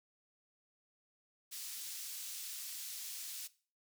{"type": "high-pass noise", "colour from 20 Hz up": "pink", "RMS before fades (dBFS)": -45, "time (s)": [1.51, 3.48], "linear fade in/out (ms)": 20, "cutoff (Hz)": 4600, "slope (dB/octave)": 12, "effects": ["noise-tail reverb RT60 0.4 s tail -19 dB re dry"]}